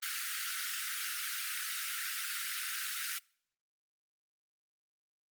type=high-pass noise; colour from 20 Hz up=pink; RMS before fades=-37 dBFS; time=0.02-3.19 s; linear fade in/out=10 ms; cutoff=1300 Hz; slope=96 dB/octave; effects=noise-tail reverb RT60 0.6 s tail -26 dB re dry + Opus 24 kbps